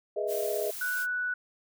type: chord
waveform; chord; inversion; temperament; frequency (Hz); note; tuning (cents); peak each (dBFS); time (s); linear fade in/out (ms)
sine; E major seventh; first; equal with one note detuned; 415.3 / 488.2 / 622.3 / 659.3; G#4 / B4 / D#5 / E5; 0 / -20 / 0 / 0; -32 / -36 / -32 / -36; 0.16-0.71; 10
type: noise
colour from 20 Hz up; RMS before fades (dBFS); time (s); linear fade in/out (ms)
blue; -39; 0.27-1.07; 50
type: tone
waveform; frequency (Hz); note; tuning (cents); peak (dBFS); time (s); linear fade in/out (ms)
sine; 1480; F#6; 0; -28; 0.81-1.34; 5
effects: none